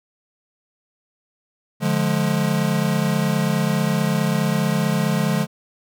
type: chord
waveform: square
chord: D diminished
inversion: none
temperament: just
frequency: 146.83 / 176.2 / 211.4 Hz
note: D3 / F3 / Ab3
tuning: 0 / +16 / +31 cents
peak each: -23 dBFS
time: 1.8-5.47 s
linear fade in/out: 50 ms
effects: none